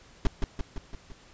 brown noise with echo, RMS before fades -19 dBFS, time 0.25-0.27 s, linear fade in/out 2 ms, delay 170 ms, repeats 5, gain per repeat -4 dB, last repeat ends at 1.12 s, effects pink hiss -55 dBFS RMS until 1.33 s + resampled to 16000 Hz

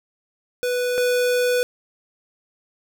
square tone pair in turn, 493.9 / 493.9 Hz, B4 / B4, 0 / 0 cents, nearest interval unison, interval 0 cents, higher neither, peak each -21 / -18 dBFS, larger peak second, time 0.63-0.98 / 0.98-1.63 s, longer second, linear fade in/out 0 ms, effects none

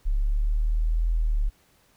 sine exponential two-way sweep, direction up then down, 34.65 to 41.78 to 34.65 Hz, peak -20 dBFS, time 0.05-1.5 s, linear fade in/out 20 ms, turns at 1.11 s, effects pink hiss -62 dBFS RMS until 1.96 s

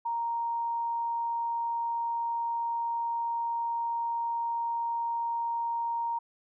sine tone, 932.3 Hz, A#5, in tune, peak -28 dBFS, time 0.05-6.19 s, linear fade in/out 10 ms, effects none

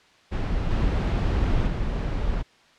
brown noise with level steps, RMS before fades -25 / -22 / -26 dBFS, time 0.31-2.43 s, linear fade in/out 20 ms, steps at 0.7 / 1.66 s, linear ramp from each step 20 ms, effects white hiss -56 dBFS RMS until 2.78 s + low-pass 4000 Hz 12 dB/octave

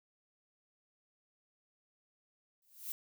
violet noise with exponential growth, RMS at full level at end -37 dBFS, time 2.62-2.92 s, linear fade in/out 1 ms, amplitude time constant 64 ms, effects none

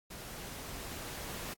pink noise with level ramp, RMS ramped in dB -46 to -41 dBFS, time 0.1-1.54 s, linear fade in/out 10 ms, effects AAC 64 kbps

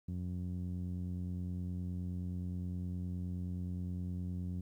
sawtooth tone with low-pass filter, 89.6 Hz, F2, 45 cents sharp, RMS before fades -39 dBFS, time 0.08-4.61 s, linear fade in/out 5 ms, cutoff 200 Hz, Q 1.8, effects 12-bit

